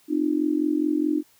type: tone with amplitude modulation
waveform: sine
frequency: 302.6 Hz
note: D#4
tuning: 48 cents flat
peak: -16 dBFS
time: 0.08-1.23 s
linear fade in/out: 50 ms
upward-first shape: sine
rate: 44.8 Hz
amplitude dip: 90%
effects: white hiss -59 dBFS RMS until 1.39 s